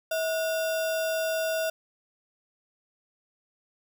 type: tone with sample-and-hold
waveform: sine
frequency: 645 Hz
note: E5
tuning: 38 cents flat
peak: -25 dBFS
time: 0.11-1.7 s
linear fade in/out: 5 ms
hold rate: 2100 Hz
effects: none